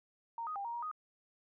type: tone with pitch steps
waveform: sine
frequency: 926 / 1248 / 798 / 937 / 948 / 1246 Hz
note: A#5 / D#6 / G5 / A#5 / A#5 / D#6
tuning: -12 / +5 / +31 / +9 / +29 / +2 cents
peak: -37 dBFS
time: 0.38-0.914 s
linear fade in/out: 2 ms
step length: 89 ms
effects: none